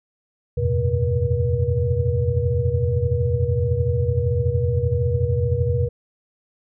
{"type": "tone cluster", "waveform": "sine", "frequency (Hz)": [82.5, 93, 114.6, 127.9, 480.6], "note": ["E2", "F#2", "A#2", "C3", "B4"], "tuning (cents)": [2, 9, -29, -39, -47], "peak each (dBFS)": -24, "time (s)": [0.57, 5.89], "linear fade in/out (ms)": 10, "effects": []}